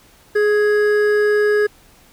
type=tone pair together; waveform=triangle; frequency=419 / 1661.2 Hz; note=G#4 / G#6; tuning=+15 / 0 cents; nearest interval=2 octaves; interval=2385 cents; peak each=-11 / -20 dBFS; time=0.35-1.67 s; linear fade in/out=10 ms; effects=pink hiss -50 dBFS RMS until 2.12 s